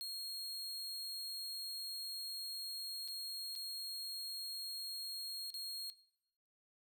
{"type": "tone with dropouts", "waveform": "40% pulse", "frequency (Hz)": 4264, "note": "C8", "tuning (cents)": 32, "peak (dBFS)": -40, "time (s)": [0.01, 5.9], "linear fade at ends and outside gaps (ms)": 0, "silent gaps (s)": [[3.078, 3.084], [3.553, 3.56], [5.503, 5.541]], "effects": ["noise-tail reverb RT60 0.8 s tail -20 dB re dry"]}